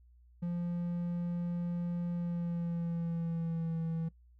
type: tone with pitch glide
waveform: triangle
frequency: 173.5 to 163.76 Hz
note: F3 to E3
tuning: -11 to -11 cents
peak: -30 dBFS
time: 0.42-4.09 s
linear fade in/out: 10 ms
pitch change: -100 cents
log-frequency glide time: 2.13-3.79 s
effects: noise-tail reverb RT60 0.1 s tail -21 dB re dry + added 60 Hz sine -58 dBFS peak until 4.39 s